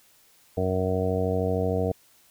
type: harmonic tone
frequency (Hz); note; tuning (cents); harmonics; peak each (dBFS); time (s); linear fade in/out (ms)
93.1; F#2; +11; 1 / 2 / 3 / 4 / 5 / 6 / 7 / 8; -28 / -31 / -33 / -37 / -27 / -36 / -31 / -37; 0.57-1.92; 5
effects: white hiss -59 dBFS RMS until 2.3 s